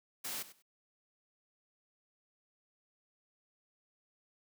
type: noise with echo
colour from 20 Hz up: white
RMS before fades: -40 dBFS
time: 0.24-0.43 s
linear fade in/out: 10 ms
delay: 97 ms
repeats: 2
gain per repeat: -15 dB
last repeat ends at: 0.624 s
effects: high-pass 150 Hz 12 dB/octave